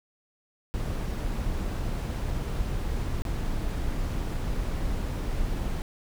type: noise with dropouts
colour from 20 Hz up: brown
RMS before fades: -29 dBFS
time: 0.74-5.82 s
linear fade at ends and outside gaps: 0 ms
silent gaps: 3.22-3.252 s
effects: none